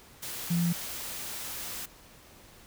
sine tone in noise, 171.3 Hz, F3, 33 cents flat, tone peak -24 dBFS, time 0.5-0.73 s, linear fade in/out 10 ms, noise white, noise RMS -38 dBFS, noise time 0.22-1.86 s, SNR +11 dB, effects pink hiss -54 dBFS RMS until 2.66 s

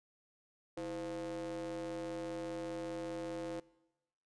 square ring-modulated tone, 92.5 Hz, F#2, in tune, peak -37 dBFS, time 0.77-3.6 s, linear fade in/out 5 ms, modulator 420 Hz, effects noise-tail reverb RT60 1.0 s tail -22 dB re dry + resampled to 22050 Hz

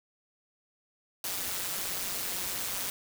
white noise with amplitude modulation, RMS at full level -31 dBFS, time 1.24-2.9 s, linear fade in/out 2 ms, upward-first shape sine, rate 187 Hz, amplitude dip 70%, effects none

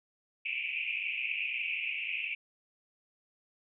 white band-pass noise, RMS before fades -35 dBFS, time 0.45-2.35 s, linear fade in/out 10 ms, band 2300 to 2700 Hz, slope 96 dB/octave, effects none

